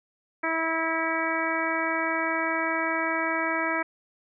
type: harmonic tone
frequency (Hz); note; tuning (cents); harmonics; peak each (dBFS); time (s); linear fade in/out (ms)
325; E4; -24; 1 / 2 / 3 / 4 / 5 / 6 / 7; -32 / -32 / -32 / -32 / -32 / -32 / -32; 0.43-3.83; 10
effects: none